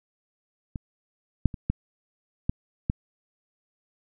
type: clicks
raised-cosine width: 5 ms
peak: -20 / -6 / -23 / -11 / -11 / -11 dBFS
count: 6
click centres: 0.758 / 1.457 / 1.542 / 1.7 / 2.495 / 2.899 s
effects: none